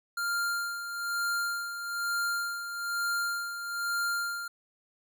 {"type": "tone with tremolo", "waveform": "square", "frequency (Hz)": 1396.9, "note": "F6", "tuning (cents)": 0, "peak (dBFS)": -28, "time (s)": [0.17, 4.48], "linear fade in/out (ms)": 5, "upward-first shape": "sine", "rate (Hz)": 1.1, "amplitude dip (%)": 60, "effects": []}